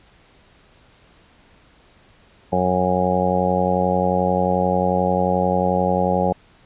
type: harmonic tone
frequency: 91.3 Hz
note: F#2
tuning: 23 cents flat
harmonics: 1 / 2 / 3 / 4 / 5 / 6 / 7 / 8 / 9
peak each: -29 / -22 / -32 / -29 / -25 / -22 / -30 / -25 / -23 dBFS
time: 2.52-6.33 s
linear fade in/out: 10 ms
effects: pink hiss -53 dBFS RMS until 6.65 s + resampled to 8000 Hz